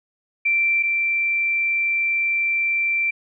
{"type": "tone pair in turn", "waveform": "sine", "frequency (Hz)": [2349, 2349], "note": ["D7", "D7"], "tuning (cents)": [0, 0], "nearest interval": "unison", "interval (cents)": 0, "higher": "neither", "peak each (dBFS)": [-16, -18], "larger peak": "first", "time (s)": [[0.45, 0.83], [0.83, 3.11]], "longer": "second", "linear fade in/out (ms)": 10, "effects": []}